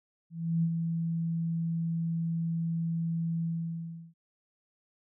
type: tone with ADSR envelope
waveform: sine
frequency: 165.8 Hz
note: E3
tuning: 10 cents sharp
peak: -23 dBFS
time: 0.3-4.14 s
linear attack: 330 ms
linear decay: 63 ms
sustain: -5 dB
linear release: 700 ms
effects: none